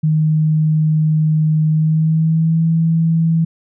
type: tone with pitch glide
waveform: sine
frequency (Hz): 155.56 to 163.58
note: D#3 to E3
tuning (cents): 0 to -13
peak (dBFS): -11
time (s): 0.03-3.45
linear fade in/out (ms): 10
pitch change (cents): +87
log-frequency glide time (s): 1.69-2.65
effects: none